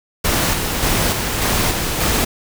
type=noise with tremolo; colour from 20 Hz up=pink; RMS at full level=-17 dBFS; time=0.24-2.25 s; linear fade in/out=10 ms; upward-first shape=square; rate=1.7 Hz; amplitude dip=35%; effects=none